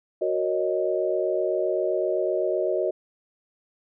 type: chord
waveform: sine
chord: D# minor seventh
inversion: first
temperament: equal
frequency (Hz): 370 / 466.2 / 554.4 / 622.3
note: F#4 / A#4 / C#5 / D#5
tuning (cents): 0 / 0 / 0 / 0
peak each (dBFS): -26 / -30 / -29 / -26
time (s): 0.21-2.91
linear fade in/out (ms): 10
effects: none